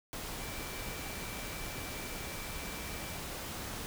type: tone in noise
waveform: sine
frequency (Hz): 2334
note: D7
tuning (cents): -11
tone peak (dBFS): -49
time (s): 0.41-3.17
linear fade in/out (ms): 0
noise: pink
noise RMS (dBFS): -41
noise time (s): 0.13-3.86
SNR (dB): -11
effects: none